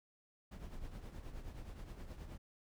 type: noise with tremolo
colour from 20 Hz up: brown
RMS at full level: -45 dBFS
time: 0.51-2.38 s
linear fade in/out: 10 ms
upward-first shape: triangle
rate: 9.5 Hz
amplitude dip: 65%
effects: none